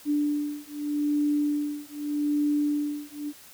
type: beating tone pair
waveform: sine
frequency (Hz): 293.6 / 294.42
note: D4 / D4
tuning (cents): 0 / +4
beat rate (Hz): 0.82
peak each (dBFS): -27 / -27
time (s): 0.05-3.33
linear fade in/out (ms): 50
effects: white hiss -50 dBFS RMS until 3.53 s